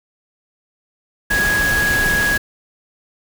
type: tone in noise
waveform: sine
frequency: 1661.2 Hz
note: G#6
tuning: in tune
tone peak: -15 dBFS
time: 1.3-2.38 s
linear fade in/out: 10 ms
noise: pink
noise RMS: -22 dBFS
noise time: 1.3-2.38 s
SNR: +4 dB
effects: none